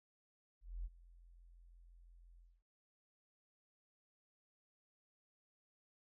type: tone with ADSR envelope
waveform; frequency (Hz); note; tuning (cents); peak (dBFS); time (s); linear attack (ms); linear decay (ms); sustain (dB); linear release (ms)
sine; 42.93; F1; -29; -39; 0.61-2.63; 240; 34; -20; 240
effects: none